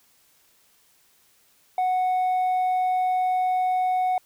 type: tone with hard clipping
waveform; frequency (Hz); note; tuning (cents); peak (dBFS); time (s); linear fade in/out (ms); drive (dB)
triangle; 738; F#5; -5; -19; 1.78-4.18; 2; 1
effects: white hiss -61 dBFS RMS until 4.25 s